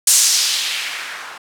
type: noise with low-pass filter sweep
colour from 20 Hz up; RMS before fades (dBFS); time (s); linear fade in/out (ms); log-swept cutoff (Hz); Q
violet; -18; 0.07-1.38; 5; 8300 to 1100; 1.5
effects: none